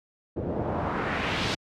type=noise with low-pass filter sweep; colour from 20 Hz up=pink; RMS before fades=-28 dBFS; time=0.36-1.55 s; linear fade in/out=10 ms; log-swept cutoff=390 to 4600 Hz; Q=1.5; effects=high-pass 80 Hz 12 dB/octave